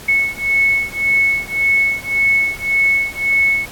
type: beating tone pair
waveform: sine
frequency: 2200 / 2201.8 Hz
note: C#7 / C#7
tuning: -14 / -12 cents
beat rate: 1.8 Hz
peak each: -16 dBFS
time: 0.08-3.66 s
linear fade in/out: 10 ms
effects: pink hiss -35 dBFS RMS until 3.71 s + AAC 64 kbps

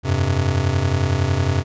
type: chord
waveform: square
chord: F suspended second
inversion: none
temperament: just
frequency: 87.31 / 98.22 / 130.96 Hz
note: F2 / G2 / C3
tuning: 0 / +4 / +2 cents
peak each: -22 dBFS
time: 0.03-1.64 s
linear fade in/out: 50 ms
effects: resampled to 16000 Hz

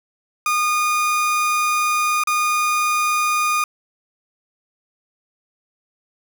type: tone with dropouts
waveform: 30% pulse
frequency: 1223 Hz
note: D#6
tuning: 30 cents flat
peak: -14 dBFS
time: 0.46-3.64 s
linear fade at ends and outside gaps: 2 ms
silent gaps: 2.237-2.272 s
effects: none

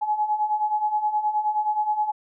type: beating tone pair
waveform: sine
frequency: 841 / 850.5 Hz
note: G#5 / G#5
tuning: +22 / +41 cents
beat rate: 9.5 Hz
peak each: -27 / -22 dBFS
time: 0.01-2.12 s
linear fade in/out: 20 ms
effects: none

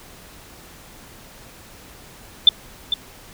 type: tone with echo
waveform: sine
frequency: 3535 Hz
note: A7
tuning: 7 cents sharp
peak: -5 dBFS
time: 2.47-2.49 s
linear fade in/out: 2 ms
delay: 450 ms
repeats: 1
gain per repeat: -11 dB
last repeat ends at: 2.94 s
effects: pink hiss -44 dBFS RMS until 3.33 s

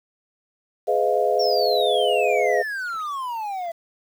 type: chord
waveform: sine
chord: F half-diminished seventh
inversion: first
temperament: just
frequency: 419.1 / 502.9 / 628.6 / 698.5 Hz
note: Ab4 / Cb5 / Eb5 / F5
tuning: +16 / +31 / +18 / 0 cents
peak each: -23 dBFS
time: 0.87-2.63 s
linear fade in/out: 20 ms
type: exponential sweep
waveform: triangle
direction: down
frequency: 5588 to 659 Hz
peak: -24 dBFS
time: 1.39-3.72 s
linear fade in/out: 10 ms
effects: 8-bit

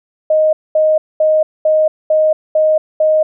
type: tone bursts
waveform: sine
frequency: 622.3 Hz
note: D#5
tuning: in tune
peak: -8 dBFS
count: 7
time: 0.3-3.23 s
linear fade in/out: 5 ms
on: 230 ms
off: 220 ms
effects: none

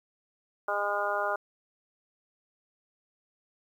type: harmonic tone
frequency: 204 Hz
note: G#3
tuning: 31 cents flat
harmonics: 2 / 3 / 4 / 5 / 6 / 7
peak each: -38 / -32 / -34 / -36 / -34 / -33 dBFS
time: 0.68-1.36 s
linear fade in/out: 5 ms
effects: 10-bit

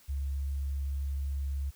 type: tone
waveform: sine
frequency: 69.3 Hz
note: C#2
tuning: in tune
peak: -30 dBFS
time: 0.08-1.71 s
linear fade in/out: 20 ms
effects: white hiss -60 dBFS RMS until 1.75 s

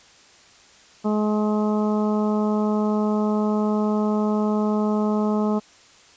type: harmonic tone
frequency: 211.7 Hz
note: G#3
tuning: 33 cents sharp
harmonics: 1 / 2 / 3 / 4 / 5 / 6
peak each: -20 / -26 / -30 / -32 / -34 / -36 dBFS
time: 1.04-5.6 s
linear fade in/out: 20 ms
effects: white hiss -51 dBFS RMS until 6.16 s + resampled to 16000 Hz

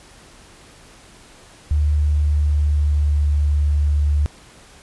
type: tone with pitch glide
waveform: sine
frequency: 74.5 to 73.39 Hz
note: D2 to D2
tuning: +25 to -1 cents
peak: -14 dBFS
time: 1.71-4.26 s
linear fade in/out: 0 ms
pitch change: -26 cents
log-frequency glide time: 1.95-3.34 s
effects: pink hiss -46 dBFS RMS until 4.82 s + resampled to 24000 Hz

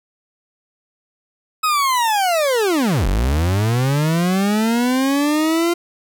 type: linear two-way sweep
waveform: 40% pulse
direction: down then up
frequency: 1281 to 42.9 to 347.7 Hz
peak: -14 dBFS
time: 1.63-5.74 s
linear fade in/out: 10 ms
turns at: 3.07 s
effects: none

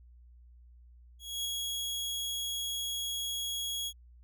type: tone with ADSR envelope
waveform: sawtooth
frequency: 3322 Hz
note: G#7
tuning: in tune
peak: -28 dBFS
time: 1.19-3.93 s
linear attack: 260 ms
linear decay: 5 ms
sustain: -2 dB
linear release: 59 ms
effects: added 60 Hz sine -53 dBFS peak until 4.23 s

